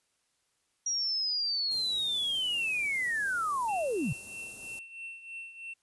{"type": "linear sweep", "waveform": "sine", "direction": "down", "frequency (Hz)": [5740, 107.3], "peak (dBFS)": -28, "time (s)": [0.86, 4.13], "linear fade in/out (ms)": 5}
{"type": "band-stop noise", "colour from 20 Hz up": "white", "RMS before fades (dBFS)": -43, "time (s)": [1.71, 4.79], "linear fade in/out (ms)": 0, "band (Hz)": [560, 9600], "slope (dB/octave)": 12}
{"type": "tone with tremolo", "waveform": "triangle", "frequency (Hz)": 2700, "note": "E7", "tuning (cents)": 41, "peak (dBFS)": -36, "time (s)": [3.68, 5.74], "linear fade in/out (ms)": 10, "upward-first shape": "triangle", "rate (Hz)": 3.1, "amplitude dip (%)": 75}
{"effects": ["white hiss -75 dBFS RMS until 5.82 s", "resampled to 24000 Hz"]}